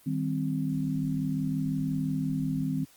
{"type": "chord", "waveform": "sine", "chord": "C minor", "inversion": "first", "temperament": "equal", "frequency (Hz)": [155.56, 196, 261.6], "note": ["Eb3", "G3", "C4"], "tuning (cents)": [0, 0, 0], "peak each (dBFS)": [-30, -34, -30], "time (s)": [0.06, 2.85], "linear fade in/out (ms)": 10, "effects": ["white hiss -58 dBFS RMS until 2.96 s", "Opus 32 kbps"]}